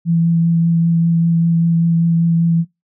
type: tone with vibrato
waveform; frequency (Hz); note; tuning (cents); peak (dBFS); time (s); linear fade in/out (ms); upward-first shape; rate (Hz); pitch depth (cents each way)
sine; 167.2; E3; +25; -11; 0.05-2.65; 50; triangle; 5.1; 14
effects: noise-tail reverb RT60 0.2 s tail -20 dB re dry